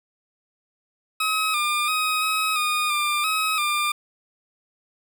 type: tone with pitch steps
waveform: 20% pulse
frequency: 1275 / 1201 / 1259 / 1273 / 1227 / 1194 / 1274 / 1196 Hz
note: D#6 / D6 / D#6 / D#6 / D#6 / D6 / D#6 / D6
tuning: +42 / +38 / +20 / +39 / -25 / +28 / +41 / +31 cents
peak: -16 dBFS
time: 1.2-3.92 s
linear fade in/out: 5 ms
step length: 340 ms
effects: none